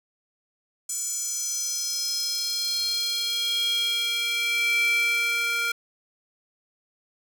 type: tone with high-pass filter sweep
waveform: square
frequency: 466.8 Hz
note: A#4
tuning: 2 cents sharp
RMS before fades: -26 dBFS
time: 0.89-5.72 s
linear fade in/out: 5 ms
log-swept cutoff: 7400 to 1800 Hz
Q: 5.2
effects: none